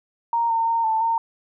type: tone with pitch steps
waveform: sine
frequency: 931 / 911 / 919 / 885 / 915 Hz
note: A#5 / A#5 / A#5 / A5 / A#5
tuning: -2 / -40 / -25 / +10 / -32 cents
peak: -18 dBFS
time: 0.33-1.18 s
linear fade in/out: 2 ms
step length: 170 ms
effects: none